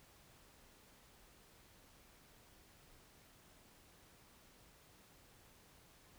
silence, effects pink hiss -65 dBFS RMS until 6.18 s

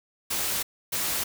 white noise bursts at uneven times, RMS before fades -28 dBFS, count 2, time 0.3-0.63 / 0.92-1.24 s, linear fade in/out 10 ms, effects none

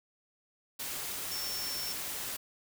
sine tone in noise, 5420 Hz, E8, 47 cents sharp, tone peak -37 dBFS, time 1.31-1.93 s, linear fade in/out 10 ms, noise white, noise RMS -38 dBFS, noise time 0.79-2.37 s, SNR -2 dB, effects none

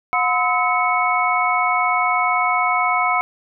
sine tone cluster, 726 / 1023 / 1287 / 2210 Hz, F#5 / C6 / E6 / C#7, -33 / -39 / -42 / -6 cents, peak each -21 dBFS, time 0.13-3.21 s, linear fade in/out 0 ms, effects none

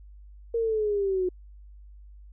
sine linear sweep, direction down, 466.2 to 360.1 Hz, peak -23 dBFS, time 0.54-1.29 s, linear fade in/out 5 ms, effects added 50 Hz sine -45 dBFS peak until 2.32 s

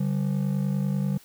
triangle ring-modulated tone, 167.6 Hz, E3, 29 cents sharp, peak -18 dBFS, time 0-1.18 s, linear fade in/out 5 ms, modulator 25.1 Hz, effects white hiss -54 dBFS RMS until 1.24 s

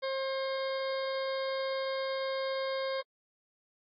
harmonic tone, 534 Hz, C5, 35 cents sharp, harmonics 1 / 2 / 3 / 4 / 6 / 7 / 8 / 9, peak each -32 / -40 / -44 / -44 / -48 / -47 / -49 / -48 dBFS, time 0.02-3.02 s, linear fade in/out 20 ms, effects AAC 32 kbps

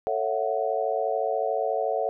sine chord, F# minor seventh, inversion first, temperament just, 444 / 555 / 666 / 740 Hz, A4 / C#5 / E5 / F#5, +16 / +2 / +18 / 0 cents, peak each -29 dBFS, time 0.07-2.09 s, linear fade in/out 0 ms, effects none

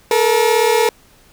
30% pulse tone pair together, 436.5 / 473.7 Hz, A4 / A#4, -14 / +28 cents, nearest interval minor second, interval 142 cents, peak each -12 dBFS, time 0.11-0.89 s, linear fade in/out 2 ms, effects pink hiss -50 dBFS RMS until 1.32 s

